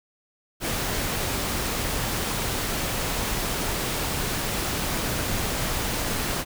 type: noise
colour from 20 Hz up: pink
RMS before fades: -27 dBFS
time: 0.6-6.45 s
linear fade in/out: 50 ms
effects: none